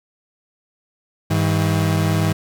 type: tone pair together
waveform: 35% pulse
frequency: 100.42 / 159.4 Hz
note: G2 / D#3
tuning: +42 / +42 cents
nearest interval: minor sixth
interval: 800 cents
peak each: -17 dBFS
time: 1.3-2.33 s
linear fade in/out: 10 ms
effects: none